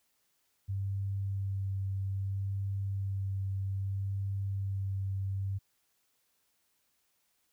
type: tone with vibrato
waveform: sine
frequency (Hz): 97.7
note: G2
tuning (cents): -5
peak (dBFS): -31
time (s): 0.68-5.59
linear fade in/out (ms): 20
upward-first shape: sine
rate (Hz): 0.62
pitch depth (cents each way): 13
effects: white hiss -75 dBFS RMS until 7.52 s